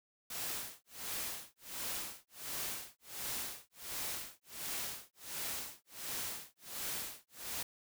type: noise with tremolo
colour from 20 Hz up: white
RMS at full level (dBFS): -39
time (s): 0.3-7.63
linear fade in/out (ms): 5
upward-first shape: sine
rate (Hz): 1.4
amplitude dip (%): 100
effects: none